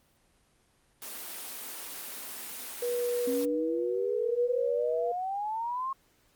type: high-pass noise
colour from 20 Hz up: white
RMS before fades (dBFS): -40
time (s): 1.02-3.45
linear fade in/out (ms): 0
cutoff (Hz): 210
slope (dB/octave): 48
type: tone with tremolo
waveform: sine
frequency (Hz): 484.2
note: B4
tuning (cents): -34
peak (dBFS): -27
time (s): 2.82-5.12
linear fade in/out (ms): 5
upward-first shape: sine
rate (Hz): 0.69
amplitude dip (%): 30
type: exponential sweep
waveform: sine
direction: up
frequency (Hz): 261.6 to 1086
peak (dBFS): -30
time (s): 3.27-5.93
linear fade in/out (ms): 5
effects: pink hiss -67 dBFS RMS until 6.35 s + Opus 24 kbps